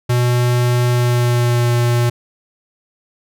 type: tone with pitch glide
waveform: square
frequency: 122.3 to 120.06 Hz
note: B2 to B2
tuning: -16 to -48 cents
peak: -13 dBFS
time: 0.09-2.1 s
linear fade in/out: 10 ms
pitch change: -32 cents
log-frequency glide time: 0.89-1.69 s
effects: none